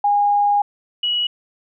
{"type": "tone pair in turn", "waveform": "sine", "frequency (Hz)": [818, 2922], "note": ["G#5", "F#7"], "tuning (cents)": [-26, -22], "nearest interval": "octave + minor seventh", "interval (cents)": 2204, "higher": "second", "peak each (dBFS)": [-13, -17], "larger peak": "first", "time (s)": [[0.04, 0.62], [1.03, 1.27]], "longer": "first", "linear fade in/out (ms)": 5, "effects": []}